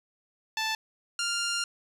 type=tone pair in turn; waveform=10% pulse; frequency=880 / 1396.9 Hz; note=A5 / F6; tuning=0 / 0 cents; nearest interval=minor sixth; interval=800 cents; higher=second; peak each=-19 / -19 dBFS; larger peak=neither; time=0.57-0.75 / 1.19-1.64 s; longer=second; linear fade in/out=2 ms; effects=low-pass 9000 Hz 12 dB/octave + 10-bit